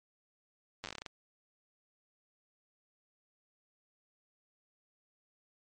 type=slowing click train; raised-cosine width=0.2 ms; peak=-23 dBFS; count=11; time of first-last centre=0.84-1.062 s; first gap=9 ms; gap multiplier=1.19; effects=MP3 48 kbps